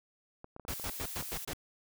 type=clicks; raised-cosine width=1 ms; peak=-32 dBFS; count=9; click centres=0.444 / 0.564 / 0.597 / 0.651 / 0.713 / 0.798 / 0.856 / 0.898 / 1.225 s
type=noise bursts; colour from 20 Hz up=pink; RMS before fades=-38 dBFS; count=6; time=0.68-1.534 s; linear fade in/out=2 ms; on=59 ms; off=100 ms
type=noise; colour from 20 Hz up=blue; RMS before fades=-42 dBFS; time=0.69-1.45 s; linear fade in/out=5 ms
effects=none